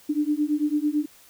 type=beating tone pair; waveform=sine; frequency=293.7 / 302.7 Hz; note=D4 / D#4; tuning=0 / -48 cents; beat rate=9 Hz; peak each=-24 dBFS; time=0.09-1.06 s; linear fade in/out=10 ms; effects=white hiss -53 dBFS RMS until 1.29 s